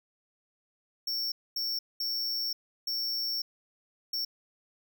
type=tone bursts at uneven times; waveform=square; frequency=5460 Hz; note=F8; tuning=40 cents flat; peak=-30 dBFS; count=5; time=1.07-1.32 / 1.56-1.79 / 2-2.53 / 2.87-3.42 / 4.13-4.25 s; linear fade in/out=5 ms; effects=none